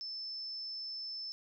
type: tone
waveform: sine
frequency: 5274 Hz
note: E8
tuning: in tune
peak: -39 dBFS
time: 0.01-1.32 s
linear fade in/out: 0 ms
effects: none